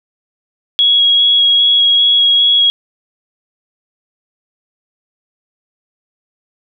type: tone with vibrato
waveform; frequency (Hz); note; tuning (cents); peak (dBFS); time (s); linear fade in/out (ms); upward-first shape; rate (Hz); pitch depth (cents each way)
sine; 3322; G#7; 0; -7; 0.79-2.7; 0; square; 2.5; 8
effects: none